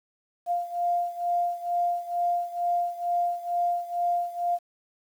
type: beating tone pair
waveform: sine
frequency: 698.5 / 700.7 Hz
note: F5 / F5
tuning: 0 / +6 cents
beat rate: 2.2 Hz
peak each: -26 / -29 dBFS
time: 0.46-4.59 s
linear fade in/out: 50 ms
effects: 9-bit